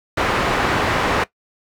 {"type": "low-pass noise", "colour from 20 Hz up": "white", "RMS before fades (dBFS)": -19, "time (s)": [0.17, 1.24], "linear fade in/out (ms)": 5, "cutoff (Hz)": 1500, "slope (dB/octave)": 12, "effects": ["noise-tail reverb RT60 0.1 s tail -18 dB re dry"]}